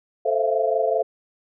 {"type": "chord", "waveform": "sine", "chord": "F major seventh", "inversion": "first", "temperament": "equal with one note detuned", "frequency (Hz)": [440, 523.3, 659.3, 684.5], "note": ["A4", "C5", "E5", "F5"], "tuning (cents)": [0, 0, 0, -35], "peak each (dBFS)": -24, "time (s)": [0.25, 1.03], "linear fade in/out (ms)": 10, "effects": []}